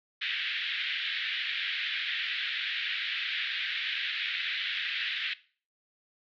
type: band-pass noise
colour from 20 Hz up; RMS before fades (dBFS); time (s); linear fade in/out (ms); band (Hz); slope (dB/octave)
white; -33; 0.21-5.34; 10; 1600 to 3700; 48
effects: noise-tail reverb RT60 0.4 s tail -18 dB re dry